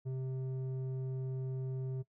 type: tone with low-pass filter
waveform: square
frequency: 130.81 Hz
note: C3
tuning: in tune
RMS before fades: -38 dBFS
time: 0.05-2.03 s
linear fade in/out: 20 ms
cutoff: 360 Hz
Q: 0.94
effects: noise-tail reverb RT60 0.1 s tail -18 dB re dry